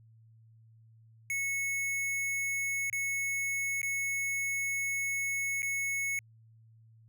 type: tone with dropouts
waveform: square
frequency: 2200 Hz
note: C#7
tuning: 14 cents flat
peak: -31 dBFS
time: 1.3-6.19 s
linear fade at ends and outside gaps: 1 ms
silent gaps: 2.899-2.928 / 3.817-3.83 / 5.621-5.629 s
effects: added 112 Hz sine -56 dBFS peak until 7.08 s